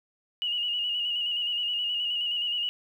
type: tone with vibrato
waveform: sine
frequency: 2892 Hz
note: F#7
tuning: 40 cents flat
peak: -26 dBFS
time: 0.42-2.69 s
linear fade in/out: 0 ms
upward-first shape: square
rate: 9.5 Hz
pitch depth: 32 cents each way
effects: 10-bit